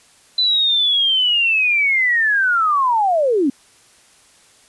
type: linear sweep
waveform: sine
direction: down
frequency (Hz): 4030 to 250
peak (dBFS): -13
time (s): 0.38-3.5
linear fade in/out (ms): 5
effects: white hiss -51 dBFS RMS until 4.68 s + resampled to 24000 Hz